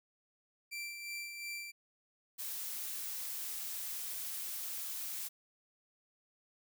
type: tone with tremolo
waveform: sawtooth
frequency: 2349 Hz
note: D7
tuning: in tune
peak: -36 dBFS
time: 0.71-1.72 s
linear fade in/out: 20 ms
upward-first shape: sine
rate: 2.8 Hz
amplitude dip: 45%
type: noise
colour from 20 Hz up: blue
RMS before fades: -41 dBFS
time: 2.38-5.29 s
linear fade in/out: 20 ms
effects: none